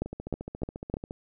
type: two click trains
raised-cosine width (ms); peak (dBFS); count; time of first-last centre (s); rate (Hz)
2; -23 / -15; 16 / 4; 0.06-1.109 / 0.02-0.94; 14.3 / 3.26
effects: none